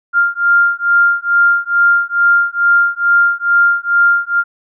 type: beating tone pair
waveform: sine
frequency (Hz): 1396.9 / 1399.2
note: F6 / F6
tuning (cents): 0 / +3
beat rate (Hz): 2.3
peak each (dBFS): -12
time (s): 0.13-4.44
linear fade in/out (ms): 50
effects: none